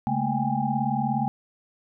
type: tone cluster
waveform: sine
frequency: 138.7 / 213.4 / 230.7 / 784 / 823 Hz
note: C#3 / G#3 / A#3 / G5 / G#5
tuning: +1 / +47 / -18 / 0 / -16 cents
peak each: -29 dBFS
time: 0.07-1.28 s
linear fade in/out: 0 ms
effects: none